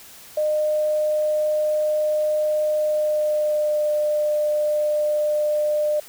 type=tone with pitch glide; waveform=sine; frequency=609 to 600.6 Hz; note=D#5 to D5; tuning=-37 to +39 cents; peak=-18 dBFS; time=0.37-6 s; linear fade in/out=5 ms; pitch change=-24 cents; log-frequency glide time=2.83-3.9 s; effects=white hiss -44 dBFS RMS until 6.08 s